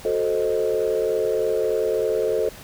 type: chord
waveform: sine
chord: F# diminished seventh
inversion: none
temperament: equal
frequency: 370 / 440 / 523.3 / 622.3 Hz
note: F#4 / A4 / C5 / Eb5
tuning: 0 / 0 / 0 / 0 cents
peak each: -27 / -21 / -25 / -27 dBFS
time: 0.05-2.49 s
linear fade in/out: 2 ms
effects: tanh soft clip ceiling -11 dBFS + pink hiss -42 dBFS RMS until 2.63 s